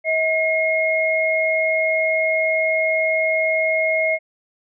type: tone pair together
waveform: sine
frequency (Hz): 640 / 2151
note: D#5 / C7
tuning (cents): +49 / +47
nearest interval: octave + major sixth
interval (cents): 2098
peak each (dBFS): -19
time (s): 0.04-4.19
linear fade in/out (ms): 50
effects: none